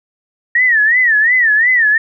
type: tone with vibrato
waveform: sine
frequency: 1853 Hz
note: A#6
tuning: 11 cents flat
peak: -8 dBFS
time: 0.55-1.98 s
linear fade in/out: 5 ms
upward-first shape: sine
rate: 2.8 Hz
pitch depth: 160 cents each way
effects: none